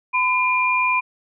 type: tone pair together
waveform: sine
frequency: 1009.5 / 2401 Hz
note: B5 / D7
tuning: +38 / +38 cents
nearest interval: octave + minor third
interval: 1500 cents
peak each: -19 dBFS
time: 0.13-1.01 s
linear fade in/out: 20 ms
effects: none